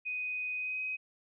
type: tone with pitch glide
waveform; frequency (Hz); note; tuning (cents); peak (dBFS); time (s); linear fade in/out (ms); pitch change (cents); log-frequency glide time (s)
sine; 2497 to 2522; D#7 to D#7; +6 to +23; -33; 0.05-0.97; 20; +17; 0.56-0.81
effects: none